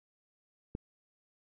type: click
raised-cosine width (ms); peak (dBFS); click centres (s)
3; -24; 0.751
effects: none